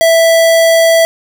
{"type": "tone", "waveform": "square", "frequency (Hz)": 659.3, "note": "E5", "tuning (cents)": 0, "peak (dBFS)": -6, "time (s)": [0.01, 1.05], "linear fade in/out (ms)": 0, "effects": []}